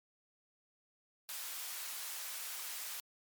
white high-pass noise, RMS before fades -43 dBFS, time 1.29-3 s, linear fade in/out 0 ms, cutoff 830 Hz, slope 12 dB/octave, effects MP3 96 kbps

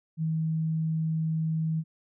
sine tone, 159.8 Hz, D#3, 47 cents sharp, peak -25 dBFS, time 0.17-1.84 s, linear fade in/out 50 ms, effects none

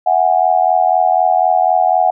sine tone with amplitude modulation, 737 Hz, F#5, 7 cents flat, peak -5 dBFS, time 0.06-2.11 s, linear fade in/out 10 ms, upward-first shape sine, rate 84 Hz, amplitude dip 100%, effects none

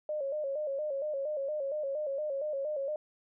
sine tone with vibrato, 577 Hz, D5, 31 cents flat, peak -31 dBFS, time 0.09-2.96 s, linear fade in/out 2 ms, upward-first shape square, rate 4.3 Hz, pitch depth 87 cents each way, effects none

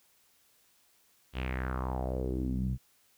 sawtooth tone with low-pass filter sweep, 64 Hz, C2, 38 cents flat, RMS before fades -33 dBFS, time 1.33-2.78 s, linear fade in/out 50 ms, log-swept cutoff 3200 to 140 Hz, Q 3.9, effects white hiss -67 dBFS RMS until 3.17 s

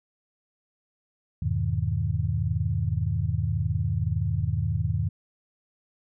sine chord, E major seventh, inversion none, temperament equal with one note detuned, 82.41 / 101.63 / 123.47 / 155.56 Hz, E2 / G#2 / B2 / D#3, 0 / -37 / 0 / 0 cents, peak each -29 / -27 / -30 / -30 dBFS, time 1.42-5.09 s, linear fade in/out 5 ms, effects none

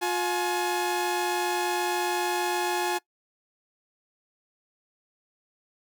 sawtooth tone pair together, 356 / 846.7 Hz, F4 / G#5, +33 / +33 cents, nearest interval octave + minor third, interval 1500 cents, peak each -24 dBFS, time 0.01-2.99 s, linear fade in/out 20 ms, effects noise-tail reverb RT60 0.1 s tail -22 dB re dry

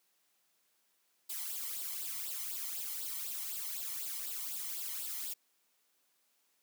blue noise with flanger, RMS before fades -40 dBFS, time 1.29-5.34 s, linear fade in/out 10 ms, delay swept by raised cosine 0.23 to 0.99 ms, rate 4 Hz, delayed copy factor +0.7, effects white hiss -75 dBFS RMS until 6.62 s + high-pass 200 Hz 12 dB/octave

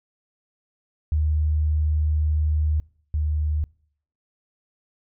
sine tone pair in turn, 76.5 / 75.97 Hz, D#2 / D#2, -29 / -41 cents, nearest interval unison, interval 12 cents, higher first, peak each -18 / -20 dBFS, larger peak first, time 1.12-2.8 / 3.14-3.64 s, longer first, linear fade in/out 0 ms, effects noise-tail reverb RT60 0.6 s tail -25 dB re dry

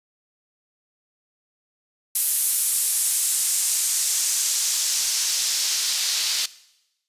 white noise with band-pass filter sweep, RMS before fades -23 dBFS, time 2.15-6.46 s, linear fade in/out 5 ms, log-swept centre 11000 to 4400 Hz, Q 1.5, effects noise-tail reverb RT60 0.9 s tail -19 dB re dry + resampled to 32000 Hz

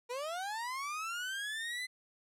30% pulse linear sweep, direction up, 468.8 to 2042 Hz, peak -34 dBFS, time 0.09-1.87 s, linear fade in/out 20 ms, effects low-pass 11000 Hz 12 dB/octave

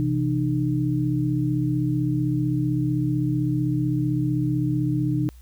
sine tone cluster, 130.3 / 166 / 303.6 Hz, C3 / E3 / D#4, -7 / +12 / -42 cents, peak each -23 / -28 / -24 dBFS, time 0-5.29 s, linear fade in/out 0 ms, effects added 60 Hz sine -43 dBFS peak until 5.41 s + white hiss -59 dBFS RMS until 5.41 s

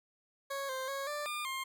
20% pulse tone with pitch steps, 552 / 523 / 550 / 590 / 1204 / 1062 Hz, C#5 / C5 / C#5 / D5 / D6 / C6, -7 / -1 / -14 / +8 / +43 / +25 cents, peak -31 dBFS, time 0.5-1.64 s, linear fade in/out 10 ms, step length 190 ms, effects none

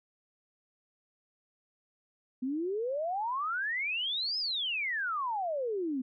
sine exponential two-way sweep, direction up then down, 246.9 to 5220 to 246.9 Hz, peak -30 dBFS, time 2.42-6.02 s, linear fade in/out 10 ms, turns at 4.38 s, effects none

